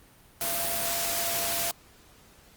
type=tone in noise; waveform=sine; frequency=682 Hz; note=F5; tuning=41 cents flat; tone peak=-35 dBFS; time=0.41-1.71 s; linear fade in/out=0 ms; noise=white; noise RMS=-29 dBFS; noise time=0.41-1.71 s; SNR=-9 dB; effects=pink hiss -56 dBFS RMS until 2.56 s + Opus 32 kbps